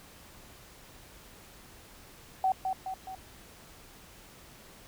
sine tone with echo, 758 Hz, F#5, 42 cents sharp, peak -23 dBFS, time 2.44-2.52 s, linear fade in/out 2 ms, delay 210 ms, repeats 3, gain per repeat -5 dB, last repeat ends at 3.15 s, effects pink hiss -53 dBFS RMS until 4.87 s

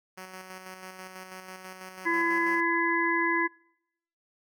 5% pulse tone with tremolo, 186.4 Hz, F#3, 13 cents sharp, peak -29 dBFS, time 0.17-2.61 s, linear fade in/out 10 ms, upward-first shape square, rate 6.1 Hz, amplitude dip 40%
harmonic tone, 336.7 Hz, E4, 37 cents sharp, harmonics 1 / 3 / 5 / 6, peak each -29 / -29 / -29 / -29 dBFS, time 2.05-3.48 s, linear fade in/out 20 ms
effects noise-tail reverb RT60 0.8 s tail -26 dB re dry

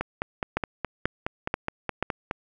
two click trains, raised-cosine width 0.5 ms, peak -12 / -9 dBFS, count 12 / 4, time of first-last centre 0.01-2.311 / 0.57-2.026 s, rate 4.78 / 2.06 Hz, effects none

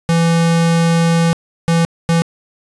square tone bursts at uneven times, 167 Hz, E3, 23 cents sharp, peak -11 dBFS, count 3, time 0.09-1.33 / 1.68-1.85 / 2.09-2.22 s, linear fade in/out 0 ms, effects resampled to 24000 Hz + 7-bit

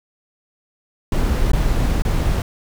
brown noise with dropouts, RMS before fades -17 dBFS, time 1.12-2.42 s, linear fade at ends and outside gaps 2 ms, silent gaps 1.517-1.533 / 2.021-2.05 s, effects none

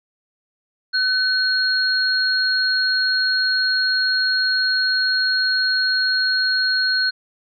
sine tone pair together, 1513 / 4279 Hz, F#6 / C8, +38 / +38 cents, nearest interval octave + tritone, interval 1800 cents, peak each -19 dBFS, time 0.93-7.11 s, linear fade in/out 20 ms, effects none

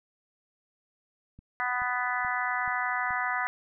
click train, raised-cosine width 5 ms, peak -36 dBFS, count 5, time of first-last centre 1.39-3.107 s, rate 2.33 Hz
harmonic tone, 248.1 Hz, B3, 8 cents sharp, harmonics 3 / 4 / 5 / 6 / 7 / 8, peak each -34 / -34 / -34 / -34 / -34 / -34 dBFS, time 1.6-3.47 s, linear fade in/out 0 ms
effects none

